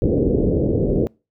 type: low-pass noise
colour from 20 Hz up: white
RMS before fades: -18 dBFS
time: 0.02-1.07 s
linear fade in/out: 0 ms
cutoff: 500 Hz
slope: 48 dB/octave
effects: noise-tail reverb RT60 0.3 s tail -26 dB re dry